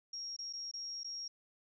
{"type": "tone with dropouts", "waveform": "sine", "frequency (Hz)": 5588, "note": "F8", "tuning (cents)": 0, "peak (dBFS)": -40, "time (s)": [0.13, 1.28], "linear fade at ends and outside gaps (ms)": 5, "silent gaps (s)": [[0.365, 0.388], [0.528, 0.534], [0.714, 0.737], [1.034, 1.044]], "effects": []}